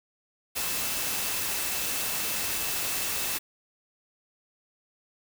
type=tone in noise; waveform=sine; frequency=2637 Hz; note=E7; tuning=in tune; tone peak=-41 dBFS; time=0.55-3.39 s; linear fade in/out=20 ms; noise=white; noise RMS=-30 dBFS; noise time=0.55-3.39 s; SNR=-14 dB; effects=none